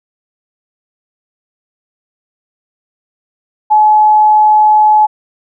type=tone; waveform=sine; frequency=853 Hz; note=G#5; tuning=46 cents sharp; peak=-4 dBFS; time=3.7-5.07 s; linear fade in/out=20 ms; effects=none